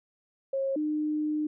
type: tone pair in turn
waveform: sine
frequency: 541 / 303.6 Hz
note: C#5 / D#4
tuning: -42 / -42 cents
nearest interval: minor seventh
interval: 1000 cents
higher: first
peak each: -26 dBFS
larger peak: neither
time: 0.53-0.76 / 0.76-1.47 s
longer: second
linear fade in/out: 5 ms
effects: none